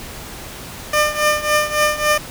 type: tone with tremolo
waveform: 15% pulse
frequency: 601 Hz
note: D5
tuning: 40 cents sharp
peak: -5 dBFS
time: 0.93-2.18 s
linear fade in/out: 5 ms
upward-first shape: triangle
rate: 3.6 Hz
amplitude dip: 85%
effects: pink hiss -33 dBFS RMS until 2.3 s